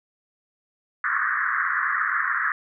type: band-pass noise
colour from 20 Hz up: white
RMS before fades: -24 dBFS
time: 1.04-2.52 s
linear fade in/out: 2 ms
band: 1100 to 1900 Hz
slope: 96 dB/octave
effects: none